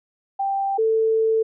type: tone pair in turn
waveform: sine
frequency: 786 / 444.3 Hz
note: G5 / A4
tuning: +4 / +17 cents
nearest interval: minor seventh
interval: 987 cents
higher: first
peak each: -20 / -16 dBFS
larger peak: second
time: 0.39-0.78 / 0.78-1.43 s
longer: second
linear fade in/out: 10 ms
effects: none